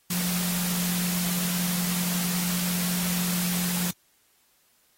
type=tone in noise; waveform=sine; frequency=177.7 Hz; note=F3; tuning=30 cents sharp; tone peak=-27 dBFS; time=0.1-3.91 s; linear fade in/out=5 ms; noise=white; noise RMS=-30 dBFS; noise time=0.1-3.91 s; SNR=0 dB; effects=white hiss -65 dBFS RMS until 4.97 s + AAC 48 kbps